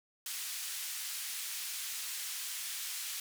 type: band-pass noise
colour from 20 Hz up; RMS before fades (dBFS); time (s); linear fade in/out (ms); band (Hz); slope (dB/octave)
white; -40; 0.26-3.2; 2; 1900 to 13000; 12
effects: none